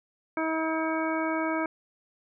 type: harmonic tone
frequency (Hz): 320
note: D#4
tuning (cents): +49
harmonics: 1 / 2 / 3 / 4 / 5 / 7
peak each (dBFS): -29 / -32 / -34 / -35 / -36 / -37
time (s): 0.37-1.66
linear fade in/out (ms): 2
effects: none